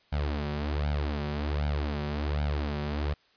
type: tone with flanger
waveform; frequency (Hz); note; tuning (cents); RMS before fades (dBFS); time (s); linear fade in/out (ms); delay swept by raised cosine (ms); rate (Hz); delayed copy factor
sawtooth; 73.42; D2; 0; -30; 0.12-3.14; 10; 1.3 to 5.3; 1.3; +0.8
effects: white hiss -64 dBFS RMS until 3.36 s + resampled to 11025 Hz